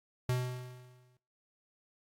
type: tone with exponential decay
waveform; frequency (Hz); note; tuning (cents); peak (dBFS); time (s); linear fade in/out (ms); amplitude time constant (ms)
square; 125.4; B2; +27; -28; 0.29-1.17; 2; 190
effects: noise-tail reverb RT60 0.4 s tail -24 dB re dry + AAC 64 kbps